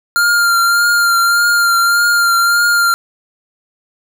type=tone with vibrato; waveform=square; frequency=1396.9 Hz; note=F6; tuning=in tune; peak=-10 dBFS; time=0.16-2.94 s; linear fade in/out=0 ms; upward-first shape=triangle; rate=1.7 Hz; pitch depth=27 cents each way; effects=none